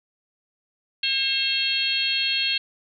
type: harmonic tone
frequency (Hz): 538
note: C5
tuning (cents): +48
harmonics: 3 / 4 / 5 / 6 / 7 / 8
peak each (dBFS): -36 / -36 / -26 / -25 / -33 / -26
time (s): 1.03-2.58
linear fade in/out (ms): 5
effects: none